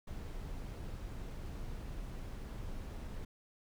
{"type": "noise", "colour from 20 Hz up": "brown", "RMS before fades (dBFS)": -43, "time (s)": [0.07, 3.25], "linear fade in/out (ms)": 5, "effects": []}